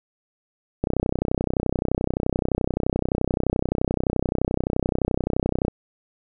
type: click train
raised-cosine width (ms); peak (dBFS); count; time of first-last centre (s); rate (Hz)
2; -8; 154; 0.84-5.682; 31.6
effects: none